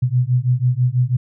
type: beating tone pair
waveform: sine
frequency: 122.1 / 128.2 Hz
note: B2 / C3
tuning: -19 / -35 cents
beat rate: 6.1 Hz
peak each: -17 dBFS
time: 0.02-1.17 s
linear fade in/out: 10 ms
effects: none